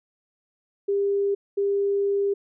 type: tone pair in turn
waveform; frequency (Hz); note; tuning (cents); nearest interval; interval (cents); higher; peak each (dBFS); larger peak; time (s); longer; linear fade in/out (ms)
sine; 400 / 400; G4 / G4; +35 / +35; unison; 0; neither; -20; neither; 0.88-1.35 / 1.57-2.34; second; 10
effects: none